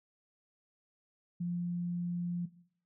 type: tone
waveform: sine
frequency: 174.61 Hz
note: F3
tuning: in tune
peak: -32 dBFS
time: 1.4-2.46 s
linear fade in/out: 10 ms
effects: noise-tail reverb RT60 0.6 s tail -17 dB re dry